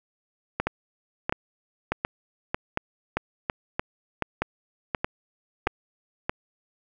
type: two click trains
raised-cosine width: 0.5 ms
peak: -9 / -9 dBFS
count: 10 / 8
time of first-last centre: 0.67-6.295 / 0.6-5.672 s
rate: 1.6 / 1.38 Hz
effects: none